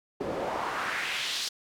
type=noise with band-pass filter sweep; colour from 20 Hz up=pink; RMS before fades=-32 dBFS; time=0.2-1.49 s; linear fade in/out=10 ms; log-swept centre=390 to 5000 Hz; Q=1.8; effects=none